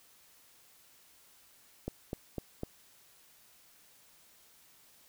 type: click train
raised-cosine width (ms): 2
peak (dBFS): -22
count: 4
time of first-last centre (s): 1.88-2.634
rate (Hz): 3.98
effects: white hiss -62 dBFS RMS until 5.08 s